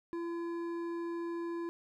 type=tone with hard clipping; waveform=sine; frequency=339.2 Hz; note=E4; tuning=50 cents sharp; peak=-37 dBFS; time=0.13-1.69 s; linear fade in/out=0 ms; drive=9 dB; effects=none